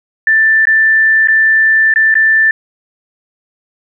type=tone with dropouts; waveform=sine; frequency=1770 Hz; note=A6; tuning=10 cents sharp; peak=-6 dBFS; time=0.27-2.51 s; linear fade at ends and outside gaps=2 ms; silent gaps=0.654-0.67 / 1.274-1.284 / 1.939-1.959 / 2.142-2.153 s; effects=none